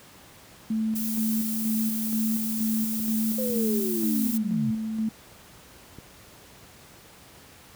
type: tone with tremolo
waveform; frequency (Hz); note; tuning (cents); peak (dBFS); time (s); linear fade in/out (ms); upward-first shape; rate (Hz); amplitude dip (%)
sine; 220; A3; 0; -23; 0.7-5.09; 5; square; 2.1; 40
type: noise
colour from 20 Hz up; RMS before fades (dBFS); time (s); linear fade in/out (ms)
violet; -32; 0.95-4.38; 10
type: clicks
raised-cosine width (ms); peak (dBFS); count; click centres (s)
3; -28; 3; 2.999 / 3.5 / 5.986
type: linear sweep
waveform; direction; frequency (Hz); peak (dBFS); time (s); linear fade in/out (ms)
sine; down; 523.3 to 120; -28; 3.38-4.71; 5
effects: pink hiss -50 dBFS RMS until 7.75 s + high-pass 60 Hz 12 dB/octave